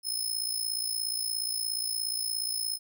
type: tone with amplitude modulation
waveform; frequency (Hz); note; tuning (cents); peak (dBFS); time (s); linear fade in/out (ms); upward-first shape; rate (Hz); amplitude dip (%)
20% pulse; 5190; E8; -28; -21; 0.03-2.79; 50; sine; 57; 75
effects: none